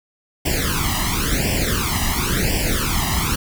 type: noise with flanger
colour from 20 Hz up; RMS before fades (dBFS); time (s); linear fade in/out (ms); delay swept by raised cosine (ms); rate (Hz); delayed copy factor
pink; -20; 0.45-3.36; 10; 0.38 to 1.02; 0.95; +1
effects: none